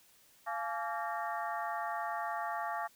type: harmonic tone with a mistuned harmonic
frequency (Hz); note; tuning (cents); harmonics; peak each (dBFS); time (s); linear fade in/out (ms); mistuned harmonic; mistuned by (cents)
230.2; A#3; -22; 3 / 4 / 5 / 6 / 7 / 8; -39 / -39 / -40 / -45 / -49 / -44; 0.46-2.88; 20; 4; -130
effects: white hiss -64 dBFS RMS until 2.95 s